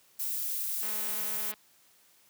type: noise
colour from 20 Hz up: violet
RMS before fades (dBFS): -33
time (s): 0.19-1.52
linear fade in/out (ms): 10
type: click train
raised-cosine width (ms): 0.3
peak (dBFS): -29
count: 152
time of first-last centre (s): 0.83-1.539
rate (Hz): 213
effects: white hiss -63 dBFS RMS until 2.29 s + high-pass 100 Hz 12 dB/octave